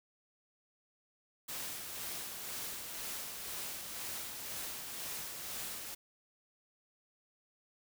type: noise with tremolo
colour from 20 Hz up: white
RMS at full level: -41 dBFS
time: 1.48-5.95 s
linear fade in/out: 10 ms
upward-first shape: sine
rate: 2 Hz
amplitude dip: 35%
effects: none